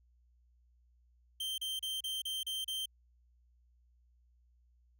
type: tone bursts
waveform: 45% pulse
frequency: 3136 Hz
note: G7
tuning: in tune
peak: -35 dBFS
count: 7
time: 1.4-2.858 s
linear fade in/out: 5 ms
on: 180 ms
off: 33 ms
effects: added 60 Hz sine -65 dBFS peak until 4.99 s